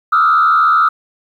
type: tone with frequency modulation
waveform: sine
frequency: 1300 Hz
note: E6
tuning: 24 cents flat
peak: -7 dBFS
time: 0.12-0.89 s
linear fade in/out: 10 ms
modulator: 76.8 Hz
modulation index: 1.2
effects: tanh soft clip ceiling -4 dBFS + 8-bit